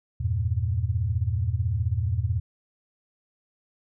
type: chord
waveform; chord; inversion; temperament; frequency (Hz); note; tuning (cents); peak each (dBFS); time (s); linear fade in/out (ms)
sine; E diminished; none; equal; 82.41 / 98 / 116.54; E2 / G2 / Bb2; 0 / 0 / 0; -27; 0.2-2.4; 10
effects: none